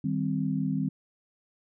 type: chord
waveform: sine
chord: C minor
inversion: first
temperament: equal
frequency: 155.56 / 196 / 261.6 Hz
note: Eb3 / G3 / C4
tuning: 0 / 0 / 0 cents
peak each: -30 dBFS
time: 0.04-0.89 s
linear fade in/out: 5 ms
effects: none